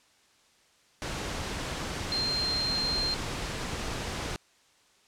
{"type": "tone in noise", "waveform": "sine", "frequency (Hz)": 4175, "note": "C8", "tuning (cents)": -5, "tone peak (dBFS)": -27, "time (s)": [2.12, 3.14], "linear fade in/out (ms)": 0, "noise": "pink", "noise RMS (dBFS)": -34, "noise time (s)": [1.02, 4.36], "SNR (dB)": 4, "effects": ["white hiss -63 dBFS RMS until 5.07 s", "low-pass 7000 Hz 12 dB/octave"]}